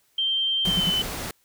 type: tone with pitch glide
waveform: sine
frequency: 3145 to 3029 Hz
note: G7 to F#7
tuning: +5 to +40 cents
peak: -21 dBFS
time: 0.18-1.02 s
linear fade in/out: 5 ms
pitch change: -65 cents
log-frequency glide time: 0.67-0.88 s
type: noise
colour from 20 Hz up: pink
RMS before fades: -32 dBFS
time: 0.65-1.31 s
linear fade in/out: 2 ms
type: tone bursts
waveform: sine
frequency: 178.7 Hz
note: F3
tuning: 40 cents sharp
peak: -22 dBFS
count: 3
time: 0.67-0.901 s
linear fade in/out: 5 ms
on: 35 ms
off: 63 ms
effects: white hiss -65 dBFS RMS until 1.44 s